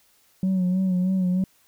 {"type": "tone with vibrato", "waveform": "sine", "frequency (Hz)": 185, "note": "F#3", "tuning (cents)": 0, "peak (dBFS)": -17, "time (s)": [0.43, 1.44], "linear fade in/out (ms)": 2, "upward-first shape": "sine", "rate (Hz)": 3.2, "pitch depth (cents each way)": 48, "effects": ["tanh soft clip ceiling -18 dBFS", "white hiss -61 dBFS RMS until 1.67 s"]}